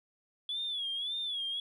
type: tone with vibrato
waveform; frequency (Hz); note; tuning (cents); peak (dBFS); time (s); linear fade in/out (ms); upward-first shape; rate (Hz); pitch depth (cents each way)
sine; 3403; G#7; +41; -32; 0.49-1.6; 2; sine; 1.8; 110
effects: tanh soft clip ceiling -28 dBFS